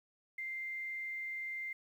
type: tone with quantisation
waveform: sine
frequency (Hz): 2093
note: C7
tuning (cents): 0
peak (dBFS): -38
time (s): 0.38-1.73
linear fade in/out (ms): 5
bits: 11
effects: none